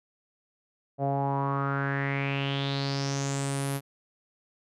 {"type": "tone with low-pass filter sweep", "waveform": "sawtooth", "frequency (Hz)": 138.6, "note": "C#3", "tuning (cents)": 0, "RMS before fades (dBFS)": -29, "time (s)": [0.98, 3.81], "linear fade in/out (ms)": 50, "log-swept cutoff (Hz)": [640, 12000], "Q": 5.8, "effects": []}